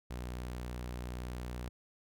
sawtooth tone, 61.2 Hz, B1, 15 cents flat, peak -35 dBFS, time 0.1-1.69 s, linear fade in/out 10 ms, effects none

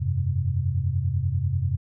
sine chord, F suspended second, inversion none, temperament equal with one note detuned, 87.31 / 97.6 / 130.81 Hz, F2 / G2 / C3, 0 / -7 / 0 cents, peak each -26 dBFS, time 0-1.77 s, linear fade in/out 20 ms, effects none

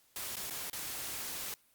white noise with dropouts, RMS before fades -40 dBFS, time 0.16-1.54 s, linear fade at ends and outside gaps 1 ms, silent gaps 0.356-0.367 / 0.499-0.507 / 0.699-0.73 s, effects white hiss -68 dBFS RMS until 1.74 s + Opus 48 kbps

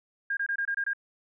sine tone bursts, 1615 Hz, G#6, 49 cents flat, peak -26 dBFS, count 7, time 0.3-0.934 s, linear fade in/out 5 ms, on 70 ms, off 24 ms, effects none

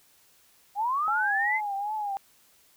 sine linear sweep, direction up, 779 to 2123 Hz, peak -24 dBFS, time 0.75-1.61 s, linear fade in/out 50 ms
sine tone with vibrato, 826 Hz, G#5, 10 cents flat, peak -28 dBFS, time 1.08-2.17 s, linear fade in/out 0 ms, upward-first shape triangle, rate 2.6 Hz, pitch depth 99 cents each way
effects white hiss -61 dBFS RMS until 2.76 s

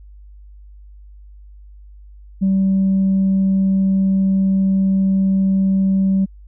sine tone, 192.5 Hz, G3, 31 cents flat, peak -11 dBFS, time 2.41-6.26 s, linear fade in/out 20 ms, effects tanh soft clip ceiling -10 dBFS + added 50 Hz sine -38 dBFS peak until 6.47 s

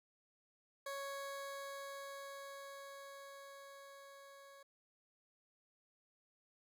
20% pulse tone with level ramp, 554.4 Hz, C#5, in tune, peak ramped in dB -37 to -52 dBFS, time 0.86-4.63 s, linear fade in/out 5 ms, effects none

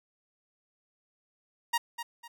sawtooth tone with echo, 939 Hz, A#5, 12 cents sharp, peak -21 dBFS, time 1.73-1.78 s, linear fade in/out 10 ms, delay 250 ms, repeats 2, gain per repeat -10 dB, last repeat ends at 2.28 s, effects none

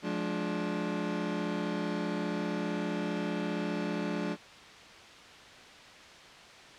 30% pulse chord, D diminished, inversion first, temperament just, 176.2 / 211.4 / 293.7 Hz, F3 / Ab3 / D4, +16 / +31 / 0 cents, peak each -33 dBFS, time 0.02-4.37 s, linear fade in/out 50 ms, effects white hiss -50 dBFS RMS until 6.78 s + low-pass 4000 Hz 12 dB/octave

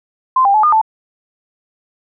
sine tone with pitch steps, 1037 / 796 / 858 / 1216 / 878 Hz, C6 / G5 / A5 / D#6 / A5, -16 / +26 / -44 / -40 / -4 cents, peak -8 dBFS, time 0.36-0.815 s, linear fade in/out 5 ms, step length 91 ms, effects none

